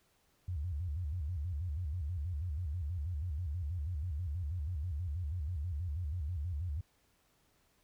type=tone with vibrato; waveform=sine; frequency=80.8 Hz; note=E2; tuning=34 cents flat; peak=-34 dBFS; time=0.48-6.81 s; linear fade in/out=5 ms; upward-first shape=square; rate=6.2 Hz; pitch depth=190 cents each way; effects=pink hiss -72 dBFS RMS until 7.83 s